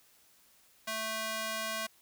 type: tone with high-pass filter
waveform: square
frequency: 220 Hz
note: A3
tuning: in tune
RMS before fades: -36 dBFS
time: 0.87-1.87 s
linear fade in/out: 10 ms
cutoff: 890 Hz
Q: 0.61
effects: white hiss -64 dBFS RMS until 2.01 s